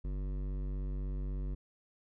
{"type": "tone with hard clipping", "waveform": "sine", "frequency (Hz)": 48.19, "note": "G1", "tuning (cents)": -29, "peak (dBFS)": -36, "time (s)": [0.04, 1.55], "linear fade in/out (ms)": 10, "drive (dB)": 14, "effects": []}